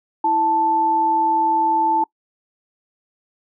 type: tone pair together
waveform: sine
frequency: 328.6 / 880 Hz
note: E4 / A5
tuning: -5 / 0 cents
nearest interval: octave + perfect fourth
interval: 1705 cents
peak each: -25 / -15 dBFS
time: 0.24-2.04 s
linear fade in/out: 5 ms
effects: noise-tail reverb RT60 0.1 s tail -23 dB re dry